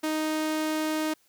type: tone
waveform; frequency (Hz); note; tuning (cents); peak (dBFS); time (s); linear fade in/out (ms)
sawtooth; 311.1; D#4; 0; -22; 0.03-1.14; 10
effects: white hiss -65 dBFS RMS until 1.28 s